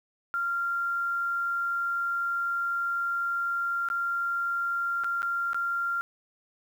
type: tone with dropouts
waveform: sine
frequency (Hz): 1386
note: F6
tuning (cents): -14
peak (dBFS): -26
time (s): 0.34-6.01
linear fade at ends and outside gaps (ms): 0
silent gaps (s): 3.887-3.901 / 5.037-5.044 / 5.22-5.229 / 5.532-5.545
effects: 9-bit